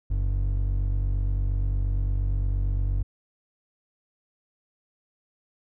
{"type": "tone pair together", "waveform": "triangle", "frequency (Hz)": [47.06, 95.7], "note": ["F#1", "G2"], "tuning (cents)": [30, -41], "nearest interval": "octave", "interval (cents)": 1229, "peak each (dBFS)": [-21, -27], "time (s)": [0.1, 3.03], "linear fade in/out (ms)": 10, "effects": []}